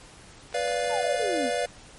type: clicks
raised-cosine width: 0.3 ms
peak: -27 dBFS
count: 9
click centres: 0.527 / 0.565 / 0.679 / 0.718 / 0.8 / 0.843 / 0.91 / 0.975 / 1.03 s
type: chord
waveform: square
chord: B diminished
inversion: none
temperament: equal with one note detuned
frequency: 493.9 / 581.3 / 698.5 Hz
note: B4 / D5 / F5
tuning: 0 / -18 / 0 cents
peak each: -30 dBFS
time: 0.54-1.66 s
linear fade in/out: 5 ms
type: exponential sweep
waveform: sine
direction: down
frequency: 959 to 228.8 Hz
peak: -28 dBFS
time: 0.89-1.51 s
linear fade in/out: 50 ms
effects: pink hiss -49 dBFS RMS until 1.98 s + MP3 48 kbps